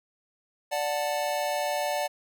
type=chord; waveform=square; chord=D major; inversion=none; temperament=just; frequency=587.3 / 734.2 / 881 Hz; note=D5 / F#5 / A5; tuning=0 / -14 / +2 cents; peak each=-30 / -32 / -34 dBFS; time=0.71-2.08 s; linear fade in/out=20 ms; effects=none